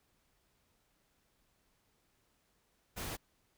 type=noise; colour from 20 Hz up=pink; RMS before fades=-41 dBFS; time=2.96-3.17 s; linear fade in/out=20 ms; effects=pink hiss -75 dBFS RMS until 3.57 s